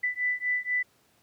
sine beating tone pair, 1986 / 1990.1 Hz, B6 / B6, +9 / +13 cents, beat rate 4.1 Hz, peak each -29 dBFS, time 0.03-0.83 s, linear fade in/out 10 ms, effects pink hiss -65 dBFS RMS until 1.22 s + high-pass 100 Hz 12 dB/octave

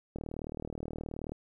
click train, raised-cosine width 2 ms, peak -25 dBFS, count 46, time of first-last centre 0.16-1.32 s, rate 38.8 Hz, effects 11-bit

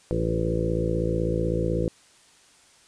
harmonic tone with a mistuned harmonic, 56 Hz, A1, 31 cents sharp, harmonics 1 / 2 / 3 / 4 / 5 / 6 / 7 / 8 / 9 / 10, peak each -30 / -30 / -29 / -38 / -38 / -30 / -32 / -35 / -29 / -41 dBFS, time 0.11-1.88 s, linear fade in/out 0 ms, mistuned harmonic 9, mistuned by -22 cents, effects white hiss -56 dBFS RMS until 2.87 s + resampled to 22050 Hz

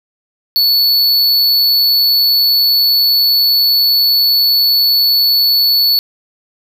square tone, 4435 Hz, C#8, in tune, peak -9 dBFS, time 0.56-5.99 s, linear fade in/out 0 ms, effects none

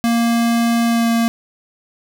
square tone with pitch glide, 233.1 to 230.8 Hz, A#3 to A#3, 0 to -17 cents, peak -14 dBFS, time 0.04-1.28 s, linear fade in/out 0 ms, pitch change -17 cents, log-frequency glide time 0.86-1.1 s, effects none

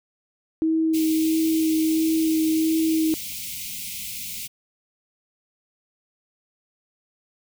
sine tone with vibrato, 319.2 Hz, D#4, 44 cents sharp, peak -18 dBFS, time 0.62-3.14 s, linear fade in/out 0 ms, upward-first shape sine, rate 1.5 Hz, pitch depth 12 cents each way
white band-stop noise, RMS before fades -33 dBFS, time 0.93-4.48 s, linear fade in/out 20 ms, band 250 to 2100 Hz, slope 96 dB/octave
effects none

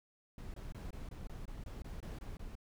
brown noise bursts, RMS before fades -45 dBFS, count 12, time 0.38-2.553 s, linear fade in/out 2 ms, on 160 ms, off 23 ms, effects none

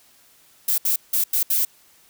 violet noise bursts at uneven times, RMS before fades -20 dBFS, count 5, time 0.68-0.78 / 0.85-0.96 / 1.13-1.24 / 1.33-1.43 / 1.5-1.65 s, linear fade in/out 5 ms, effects white hiss -55 dBFS RMS until 2.09 s

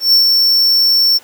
square tone with ADSR envelope, 5430 Hz, F8, 50 cents flat, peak -6 dBFS, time 0-1.19 s, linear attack 130 ms, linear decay 110 ms, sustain -3 dB, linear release 25 ms, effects pink hiss -42 dBFS RMS until 1.23 s + high-pass 300 Hz 12 dB/octave

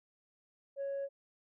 sine tone, 554.4 Hz, C#5, in tune, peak -33 dBFS, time 0.76-1.09 s, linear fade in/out 50 ms, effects tanh soft clip ceiling -33 dBFS

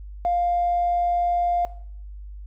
triangle tone with tanh clipping, 701 Hz, F5, 6 cents sharp, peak -19 dBFS, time 0.25-1.65 s, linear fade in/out 0 ms, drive 4 dB, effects noise-tail reverb RT60 0.6 s tail -18 dB re dry + added 50 Hz sine -35 dBFS peak until 2.46 s

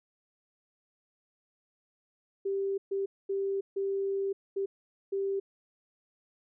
sine tone bursts at uneven times, 392.4 Hz, G4, 2 cents sharp, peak -28 dBFS, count 6, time 2.45-2.78 / 2.91-3.06 / 3.29-3.61 / 3.76-4.33 / 4.56-4.66 / 5.12-5.4 s, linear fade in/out 10 ms, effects none

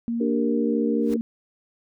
sine tone with pitch glide, 233.1 to 229 Hz, A#3 to A#3, 0 to -31 cents, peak -23 dBFS, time 0.08-1.21 s, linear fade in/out 0 ms, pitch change -31 cents, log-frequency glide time 0.53-0.73 s
sine chord, G minor, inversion second, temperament equal, 293.7 / 392 / 466.2 Hz, D4 / G4 / Bb4, 0 / 0 / 0 cents, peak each -25 / -29 / -26 dBFS, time 0.2-1.17 s, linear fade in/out 10 ms
pink noise with exponential growth, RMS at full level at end -38 dBFS, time 0.97-1.14 s, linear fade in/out 2 ms, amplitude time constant 35 ms
effects none

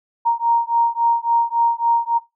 sine beating tone pair, 931 / 934.6 Hz, A#5 / A#5, -2 / +4 cents, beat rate 3.6 Hz, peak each -18 dBFS, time 0.25-2.19 s, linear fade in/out 20 ms, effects noise-tail reverb RT60 0.2 s tail -18 dB re dry

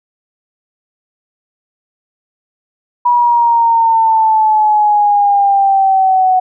sine exponential sweep, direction down, 972 to 740 Hz, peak -7 dBFS, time 3.05-6.4 s, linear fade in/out 10 ms, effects none

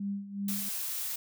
sine tone with tremolo, 199.8 Hz, G3, 33 cents sharp, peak -30 dBFS, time 0-0.69 s, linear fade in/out 5 ms, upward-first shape sine, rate 2.7 Hz, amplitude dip 75%
blue noise, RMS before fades -35 dBFS, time 0.48-1.16 s, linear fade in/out 5 ms
effects none

